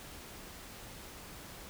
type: silence
effects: pink hiss -49 dBFS RMS until 1.69 s